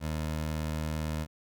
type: tone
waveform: 20% pulse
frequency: 77.78 Hz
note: D#2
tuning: in tune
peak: -26 dBFS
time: 0-1.27 s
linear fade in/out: 50 ms
effects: none